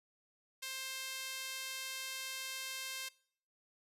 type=tone with high-pass filter; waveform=sawtooth; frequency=527 Hz; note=C5; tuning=12 cents sharp; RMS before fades=-43 dBFS; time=0.62-3.09 s; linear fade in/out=10 ms; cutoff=2600 Hz; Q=0.84; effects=noise-tail reverb RT60 0.6 s tail -23 dB re dry + resampled to 32000 Hz